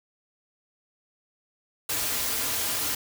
white noise with comb filter, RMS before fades -28 dBFS, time 1.89-2.95 s, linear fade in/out 5 ms, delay 5.4 ms, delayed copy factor -0.55, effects none

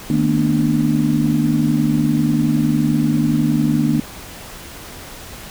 sine tone cluster, 153.1 / 224.8 / 244.8 / 295.4 Hz, D#3 / A3 / B3 / D4, -28 / +37 / -15 / +10 cents, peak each -19 dBFS, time 0.1-4 s, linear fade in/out 2 ms, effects pink hiss -35 dBFS RMS until 5.5 s

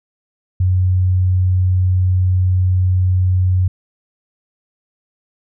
sine tone, 92 Hz, F#2, 9 cents flat, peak -11 dBFS, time 0.6-3.68 s, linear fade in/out 5 ms, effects none

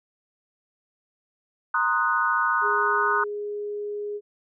sine chord, C half-diminished seventh, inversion third, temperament equal, 932.3 / 1046.5 / 1244.5 / 1480 Hz, Bb5 / C6 / Eb6 / Gb6, 0 / 0 / 0 / 0 cents, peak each -28 / -28 / -24 / -24 dBFS, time 1.74-3.24 s, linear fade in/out 5 ms
sine tone, 413.9 Hz, G#4, 6 cents flat, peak -28 dBFS, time 2.61-4.21 s, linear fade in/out 50 ms
effects none

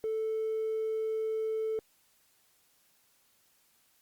sine tone with hard clipping, 440 Hz, A4, in tune, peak -30 dBFS, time 0.04-1.79 s, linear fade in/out 0 ms, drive 1 dB, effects white hiss -68 dBFS RMS until 4.01 s + Opus 48 kbps

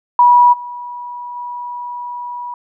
sine tone with level steps, 972 Hz, B5, 28 cents flat, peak -5 / -25 / -23 dBFS, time 0.19-2.54 s, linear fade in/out 2 ms, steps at 0.52 / 1.35 s, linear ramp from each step 20 ms, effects none

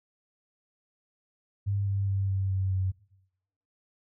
sine tone with pitch steps, 100 / 98.79 / 97.6 / 96.43 / 95.26 / 94.12 Hz, G2 / G2 / G2 / G2 / G2 / F#2, +35 / +14 / -7 / -28 / -49 / +30 cents, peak -25 dBFS, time 1.66-2.92 s, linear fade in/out 20 ms, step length 210 ms, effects noise-tail reverb RT60 0.8 s tail -20 dB re dry

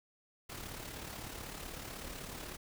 pink noise with amplitude modulation, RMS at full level -43 dBFS, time 0.49-2.57 s, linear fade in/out 10 ms, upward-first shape sine, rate 36.1 Hz, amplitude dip 50%, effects none

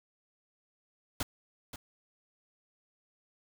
pink noise with echo, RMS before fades -33 dBFS, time 1.2-1.23 s, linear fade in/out 2 ms, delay 530 ms, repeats 1, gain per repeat -11 dB, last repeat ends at 1.76 s, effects none

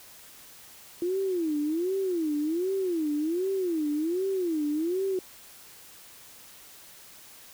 sine tone with vibrato, 338.1 Hz, E4, 44 cents sharp, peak -25 dBFS, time 1.02-5.19 s, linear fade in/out 2 ms, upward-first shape sine, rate 1.3 Hz, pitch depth 240 cents each way, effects white hiss -50 dBFS RMS until 7.53 s

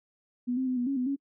sine tone with pitch steps, 245.8 / 260.7 / 254.5 / 243.9 / 275.4 / 250.8 / 277.4 Hz, B3 / C4 / C4 / B3 / C#4 / B3 / C#4, -8 / -6 / -48 / -21 / -11 / +27 / +1 cents, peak -26 dBFS, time 0.47-1.163 s, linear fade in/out 20 ms, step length 99 ms, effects noise-tail reverb RT60 0.1 s tail -26 dB re dry

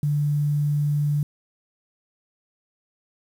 sine tone with quantisation, 146.7 Hz, D3, 2 cents flat, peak -19 dBFS, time 0.03-1.23 s, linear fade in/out 2 ms, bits 8, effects none

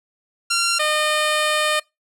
10% pulse tone pair in turn, 1378 / 609.2 Hz, F6 / D#5, -24 / -37 cents, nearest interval octave + major second, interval 1413 cents, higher first, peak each -9 dBFS, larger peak neither, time 0.5-0.79 / 0.79-1.8 s, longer second, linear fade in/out 10 ms, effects noise-tail reverb RT60 0.2 s tail -23 dB re dry + low-pass 12000 Hz 12 dB/octave

